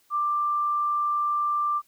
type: tone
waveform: sine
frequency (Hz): 1182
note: D6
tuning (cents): +11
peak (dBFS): -22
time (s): 0.1-1.82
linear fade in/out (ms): 50
effects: white hiss -64 dBFS RMS until 1.87 s